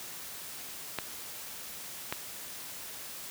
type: clicks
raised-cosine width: 0.3 ms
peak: -15 dBFS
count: 2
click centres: 0.987 / 2.125 s
effects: white hiss -43 dBFS RMS until 3.3 s + high-pass 60 Hz 12 dB/octave